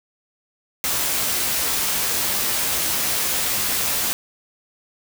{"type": "noise with comb filter", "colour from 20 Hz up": "white", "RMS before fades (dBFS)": -22, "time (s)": [0.84, 4.13], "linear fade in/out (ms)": 0, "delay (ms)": 15, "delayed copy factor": 0.5, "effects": []}